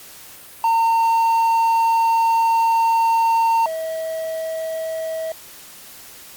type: tone pair in turn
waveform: triangle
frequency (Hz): 912 / 644.9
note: A#5 / E5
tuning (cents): -38 / -38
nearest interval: tritone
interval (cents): 600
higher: first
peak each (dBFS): -12 / -21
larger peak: first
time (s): 0.64-3.66 / 3.66-5.32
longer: first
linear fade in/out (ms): 2
effects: white hiss -41 dBFS RMS until 6.36 s + Opus 48 kbps